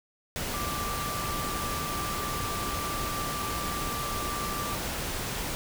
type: tone in noise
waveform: sine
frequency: 1174.7 Hz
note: D6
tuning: in tune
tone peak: -34 dBFS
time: 0.54-4.75 s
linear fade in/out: 0 ms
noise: pink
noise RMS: -33 dBFS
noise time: 0.36-5.55 s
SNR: -4 dB
effects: none